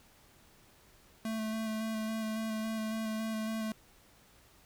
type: tone with vibrato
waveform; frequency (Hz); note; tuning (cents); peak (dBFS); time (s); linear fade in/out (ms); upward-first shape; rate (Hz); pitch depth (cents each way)
square; 220; A3; 0; -34; 1.25-3.72; 2; square; 3.6; 14
effects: pink hiss -62 dBFS RMS until 4.65 s